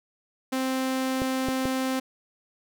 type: tone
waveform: sawtooth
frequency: 261.6 Hz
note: C4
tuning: in tune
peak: -21 dBFS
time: 0.52-2 s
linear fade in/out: 10 ms
type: clicks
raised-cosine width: 2 ms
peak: -15 dBFS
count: 3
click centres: 1.219 / 1.486 / 1.655 s
effects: none